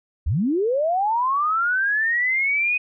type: linear sweep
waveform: sine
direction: up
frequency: 55.6 to 2509 Hz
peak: -18 dBFS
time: 0.26-2.78 s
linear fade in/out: 10 ms
effects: none